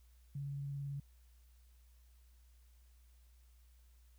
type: tone with vibrato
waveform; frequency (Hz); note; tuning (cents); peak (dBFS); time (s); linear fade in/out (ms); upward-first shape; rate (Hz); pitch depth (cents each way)
sine; 140.5; C#3; +24; -39; 0.35-1; 5; triangle; 18; 19
effects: added 60 Hz sine -61 dBFS peak until 4.18 s + white hiss -75 dBFS RMS until 4.18 s